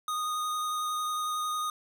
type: tone with vibrato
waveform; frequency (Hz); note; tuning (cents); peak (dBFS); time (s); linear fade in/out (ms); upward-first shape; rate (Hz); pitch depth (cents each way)
square; 1237; D#6; -10; -30; 0.08-1.7; 2; sine; 11; 10
effects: none